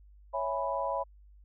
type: chord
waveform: sine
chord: C# minor seventh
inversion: none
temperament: equal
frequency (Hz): 554.4 / 659.3 / 830.6 / 987.8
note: C#5 / E5 / G#5 / B5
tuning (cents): 0 / 0 / 0 / 0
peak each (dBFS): -34 / -36 / -38 / -33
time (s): 0.33-1.04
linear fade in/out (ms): 20
effects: added 50 Hz sine -53 dBFS peak until 1.44 s